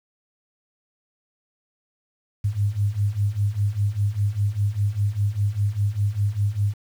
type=beating tone pair; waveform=sine; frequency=99.2 / 104.2 Hz; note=G2 / G#2; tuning=+21 / +6 cents; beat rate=5 Hz; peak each=-24 / -22 dBFS; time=2.44-6.74 s; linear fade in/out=10 ms; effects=8-bit